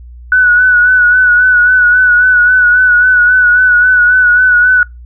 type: tone with vibrato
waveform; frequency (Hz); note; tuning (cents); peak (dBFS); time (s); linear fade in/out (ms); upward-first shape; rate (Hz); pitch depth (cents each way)
sine; 1480; F#6; 0; -4; 0.32-4.83; 2; sine; 3.7; 36
effects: noise-tail reverb RT60 0.2 s tail -26 dB re dry + added 60 Hz sine -29 dBFS peak until 5.05 s